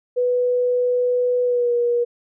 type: tone with pitch glide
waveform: sine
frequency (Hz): 493.9 to 478.7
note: B4 to A#4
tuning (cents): 0 to +46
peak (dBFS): -16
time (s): 0.16-2.05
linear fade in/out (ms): 20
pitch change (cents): -54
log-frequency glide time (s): 1.44-1.73
effects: none